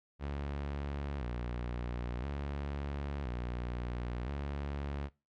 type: tone with vibrato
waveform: sawtooth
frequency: 65.41 Hz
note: C2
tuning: in tune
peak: -32 dBFS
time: 0.19-5.1 s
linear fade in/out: 50 ms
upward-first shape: square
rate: 0.49 Hz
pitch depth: 140 cents each way
effects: noise-tail reverb RT60 0.3 s tail -23 dB re dry + low-pass 3000 Hz 12 dB/octave